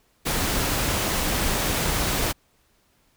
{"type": "noise", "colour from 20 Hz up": "pink", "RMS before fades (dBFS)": -24, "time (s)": [0.25, 2.33], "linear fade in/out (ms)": 20, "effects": ["pink hiss -64 dBFS RMS until 3.16 s"]}